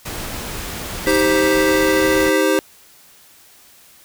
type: noise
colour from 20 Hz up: pink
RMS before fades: -28 dBFS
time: 0.05-2.3 s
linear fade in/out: 10 ms
type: tone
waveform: sine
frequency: 1975.5 Hz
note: B6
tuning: in tune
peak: -24 dBFS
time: 1.06-2.41 s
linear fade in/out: 5 ms
type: chord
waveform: square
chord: C minor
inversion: first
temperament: just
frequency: 314 / 392.4 / 523.3 Hz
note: Eb4 / G4 / C5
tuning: +16 / +2 / 0 cents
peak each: -19 dBFS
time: 1.07-2.59 s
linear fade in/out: 0 ms
type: tone bursts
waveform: 25% pulse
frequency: 4750 Hz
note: D8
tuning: 19 cents sharp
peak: -19 dBFS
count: 3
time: 1.09-1.209 s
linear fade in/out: 5 ms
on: 23 ms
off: 25 ms
effects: white hiss -48 dBFS RMS until 4.04 s

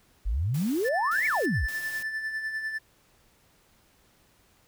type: exponential two-way sweep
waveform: sine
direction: up then down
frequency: 43.65 to 2315 to 43.65 Hz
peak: -24 dBFS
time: 0.25-1.67 s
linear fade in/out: 20 ms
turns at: 1.26 s
type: noise bursts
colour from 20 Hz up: white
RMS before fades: -43 dBFS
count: 3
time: 0.54-2.03 s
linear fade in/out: 5 ms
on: 350 ms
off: 220 ms
type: tone with tremolo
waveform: triangle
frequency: 1760 Hz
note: A6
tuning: in tune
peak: -26 dBFS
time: 0.84-2.79 s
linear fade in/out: 20 ms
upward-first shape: sine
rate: 10 Hz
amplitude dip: 50%
effects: pink hiss -63 dBFS RMS until 4.67 s

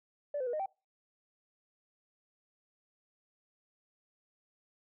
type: tone with pitch steps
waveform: sine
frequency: 581 / 511 / 482.5 / 615 / 776 Hz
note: D5 / C5 / B4 / D#5 / G5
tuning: -19 / -41 / -40 / -20 / -18 cents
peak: -31 dBFS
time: 0.34-0.66 s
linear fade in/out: 5 ms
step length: 64 ms
effects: noise-tail reverb RT60 0.3 s tail -25 dB re dry + tanh soft clip ceiling -28 dBFS

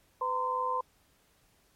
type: tone cluster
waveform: sine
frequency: 504 / 927 / 1030 Hz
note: B4 / A#5 / C6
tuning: +35 / -10 / -28 cents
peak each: -36 / -34 / -30 dBFS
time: 0.21-0.81 s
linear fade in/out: 5 ms
effects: pink hiss -67 dBFS RMS until 1.75 s + MP3 64 kbps

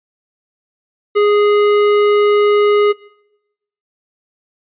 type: tone with tanh clipping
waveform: sine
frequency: 414.3 Hz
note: G#4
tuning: 4 cents flat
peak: -11 dBFS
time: 1.15-2.93 s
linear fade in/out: 20 ms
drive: 16 dB
effects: noise-tail reverb RT60 0.9 s tail -22 dB re dry + resampled to 8000 Hz

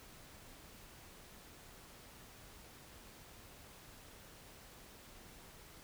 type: silence
effects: pink hiss -57 dBFS RMS until 5.83 s

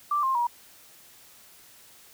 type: tone with pitch steps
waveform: sine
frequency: 1174.7 / 1058.7 / 954.2 Hz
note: D6 / C6 / A#5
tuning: 0 / +20 / +40 cents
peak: -22 dBFS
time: 0.11-0.47 s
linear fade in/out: 5 ms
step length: 120 ms
effects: white hiss -53 dBFS RMS until 2.13 s

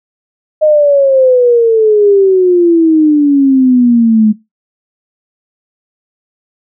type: exponential sweep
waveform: sine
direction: down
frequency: 622.3 to 211.5 Hz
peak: -4 dBFS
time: 0.61-4.33 s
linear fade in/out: 20 ms
effects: noise-tail reverb RT60 0.2 s tail -20 dB re dry

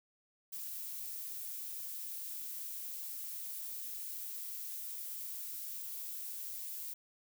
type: noise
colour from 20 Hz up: violet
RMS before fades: -43 dBFS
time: 0.52-6.94 s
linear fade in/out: 10 ms
effects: none

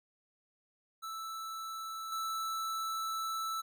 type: tone with level steps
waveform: square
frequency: 1318.5 Hz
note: E6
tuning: in tune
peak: -40 / -35 dBFS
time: 1.02-3.62 s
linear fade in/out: 20 ms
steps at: 2.12 s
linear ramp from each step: 2 ms
effects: none

